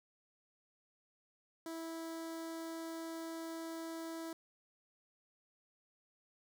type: tone with notch filter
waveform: sawtooth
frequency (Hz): 327.6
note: E4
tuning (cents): -11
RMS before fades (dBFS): -44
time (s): 1.66-4.33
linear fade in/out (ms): 2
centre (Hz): 2600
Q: 1.6
effects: none